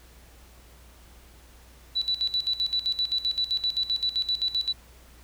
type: tone with tremolo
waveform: sine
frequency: 3956 Hz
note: B7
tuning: 2 cents sharp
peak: -22 dBFS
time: 1.95-4.73 s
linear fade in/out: 20 ms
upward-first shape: square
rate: 7.7 Hz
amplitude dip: 80%
effects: added 60 Hz sine -51 dBFS peak until 5.23 s + pink hiss -55 dBFS RMS until 5.23 s